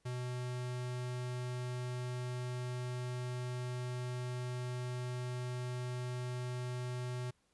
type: tone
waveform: square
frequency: 124.5 Hz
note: B2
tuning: 14 cents sharp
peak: -38 dBFS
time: 0.05-7.31 s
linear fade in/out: 10 ms
effects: pink hiss -75 dBFS RMS until 7.53 s + resampled to 24000 Hz